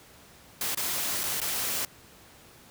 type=noise with dropouts; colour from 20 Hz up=white; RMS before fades=-30 dBFS; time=0.61-1.85 s; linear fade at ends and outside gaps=2 ms; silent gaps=0.748-0.772 / 1.234-1.237 / 1.403-1.415 s; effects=pink hiss -53 dBFS RMS until 2.7 s + high-pass 60 Hz 12 dB/octave